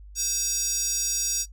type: tone with high-pass filter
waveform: square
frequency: 520 Hz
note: C5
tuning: 11 cents flat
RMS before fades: -27 dBFS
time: 0.15-1.46 s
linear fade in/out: 50 ms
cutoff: 6100 Hz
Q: 5.2
effects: noise-tail reverb RT60 0.1 s tail -17 dB re dry + added 50 Hz sine -42 dBFS peak until 1.52 s